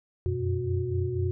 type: tone cluster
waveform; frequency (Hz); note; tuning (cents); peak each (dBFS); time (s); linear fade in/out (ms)
sine; 89.8 / 93.9 / 122.7 / 365.1; F2 / F#2 / B2 / F#4; +49 / +26 / -11 / -23; -31; 0.26-1.31; 0
effects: none